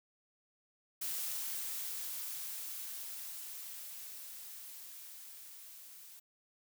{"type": "noise with level ramp", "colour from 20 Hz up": "blue", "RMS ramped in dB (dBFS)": [-38, -54], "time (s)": [1.01, 6.2], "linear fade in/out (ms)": 10, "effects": []}